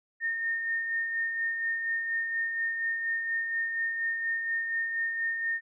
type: tone with tremolo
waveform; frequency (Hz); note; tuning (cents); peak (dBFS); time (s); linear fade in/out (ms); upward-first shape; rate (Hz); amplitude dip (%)
sine; 1829; A#6; -33; -26; 0.2-5.61; 50; sine; 4.2; 40
effects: none